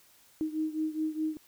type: beating tone pair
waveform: sine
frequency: 311.1 / 315.9 Hz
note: D#4 / D#4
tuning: 0 / +26 cents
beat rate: 4.8 Hz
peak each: -31 / -34 dBFS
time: 0.41-1.37 s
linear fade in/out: 0 ms
effects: white hiss -61 dBFS RMS until 1.47 s